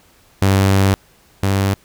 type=tone pair in turn; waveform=sawtooth; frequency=97.2 / 97.82 Hz; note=G2 / G2; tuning=-14 / -3 cents; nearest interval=unison; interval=11 cents; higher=second; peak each=-7 / -10 dBFS; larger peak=first; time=0.42-0.94 / 1.43-1.74 s; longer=first; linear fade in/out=0 ms; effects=pink hiss -52 dBFS RMS until 1.84 s